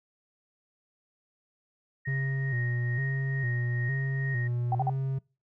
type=tone with tremolo; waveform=sine; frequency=1864.7 Hz; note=A#6; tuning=in tune; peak=-33 dBFS; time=2.05-4.48 s; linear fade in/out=10 ms; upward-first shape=triangle; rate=2.3 Hz; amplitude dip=55%
type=tone with vibrato; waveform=triangle; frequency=127.4 Hz; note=C3; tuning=46 cents flat; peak=-25 dBFS; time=2.07-5.19 s; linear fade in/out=10 ms; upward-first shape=square; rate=1.1 Hz; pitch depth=91 cents each way
type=tone bursts; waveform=sine; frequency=772 Hz; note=G5; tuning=27 cents flat; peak=-25 dBFS; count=3; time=4.72-4.897 s; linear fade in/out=2 ms; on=29 ms; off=45 ms
effects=noise-tail reverb RT60 0.3 s tail -24 dB re dry